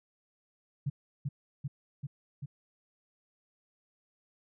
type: tone with echo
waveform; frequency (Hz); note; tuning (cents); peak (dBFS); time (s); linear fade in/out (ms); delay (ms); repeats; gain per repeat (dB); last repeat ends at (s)
sine; 140.3; C#3; +21; -28; 0.86-0.9; 10; 390; 4; -2; 2.46
effects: none